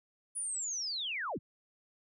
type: linear sweep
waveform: sine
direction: down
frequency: 9956 to 46.32 Hz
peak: -34 dBFS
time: 0.35-1.39 s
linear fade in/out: 20 ms
effects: none